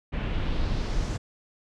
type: noise with low-pass filter sweep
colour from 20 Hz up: brown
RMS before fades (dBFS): -27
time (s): 0.12-1.18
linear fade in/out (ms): 20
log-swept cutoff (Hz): 2500 to 7100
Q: 2
effects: none